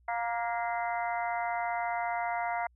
harmonic tone with a mistuned harmonic, 234.8 Hz, A#3, 13 cents sharp, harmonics 3 / 4 / 5 / 6 / 7 / 8 / 9, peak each -32 / -35 / -44 / -40 / -46 / -46 / -40 dBFS, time 0.08-2.67 s, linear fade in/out 5 ms, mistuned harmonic 9, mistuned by -41 cents, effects added 60 Hz sine -61 dBFS peak until 2.75 s

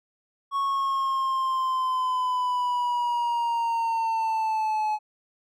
triangle linear sweep, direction down, 1108.7 to 850 Hz, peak -21 dBFS, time 0.51-4.99 s, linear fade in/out 50 ms, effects none

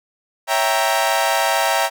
sawtooth chord, C# diminished seventh, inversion none, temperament equal, 554.4 / 659.3 / 784 / 932.3 Hz, C#5 / E5 / G5 / Bb5, 0 / 0 / 0 / 0 cents, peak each -21 / -17 / -17 / -17 dBFS, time 0.47-1.9 s, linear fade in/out 50 ms, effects none

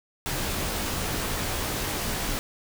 pink noise with comb filter, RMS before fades -29 dBFS, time 0.26-2.39 s, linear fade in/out 0 ms, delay 18 ms, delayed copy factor -0.55, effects none

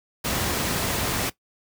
pink noise, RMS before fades -25 dBFS, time 0.24-1.3 s, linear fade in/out 10 ms, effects noise-tail reverb RT60 0.1 s tail -17 dB re dry + high-pass 60 Hz 12 dB/octave

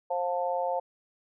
harmonic tone, 177 Hz, F3, 23 cents sharp, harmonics 3 / 4 / 5, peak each -30 / -31 / -32 dBFS, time 0.1-0.8 s, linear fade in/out 10 ms, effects none

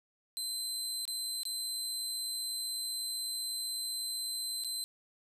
25% pulse tone with dropouts, 4078 Hz, C8, 45 cents flat, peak -30 dBFS, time 0.37-4.84 s, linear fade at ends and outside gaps 0 ms, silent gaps 1.053-1.078 / 1.433-1.453 / 4.638-4.646 s, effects none

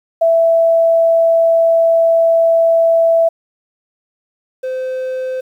sine / triangle tone pair in turn, 662 / 516.3 Hz, E5 / C5, +7 / -23 cents, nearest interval major third, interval 430 cents, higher first, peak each -8 / -16 dBFS, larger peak first, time 0.21-3.29 / 4.63-5.41 s, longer first, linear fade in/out 10 ms, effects 8-bit

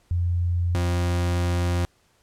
sine / 40% pulse tone pair in turn, 87.31 / 87.67 Hz, F2 / F2, 0 / +7 cents, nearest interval unison, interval 7 cents, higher second, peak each -20 dBFS, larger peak neither, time 0.11-0.75 / 0.75-1.85 s, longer second, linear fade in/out 0 ms, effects pink hiss -63 dBFS RMS until 2.22 s + low-pass 11000 Hz 12 dB/octave

